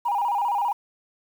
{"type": "tone with vibrato", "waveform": "sine", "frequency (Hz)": 880, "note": "A5", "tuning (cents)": 0, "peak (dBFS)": -20, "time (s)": [0.05, 0.73], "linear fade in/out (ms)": 10, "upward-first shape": "square", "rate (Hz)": 15, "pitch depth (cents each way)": 140, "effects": ["tanh soft clip ceiling -16 dBFS", "8-bit"]}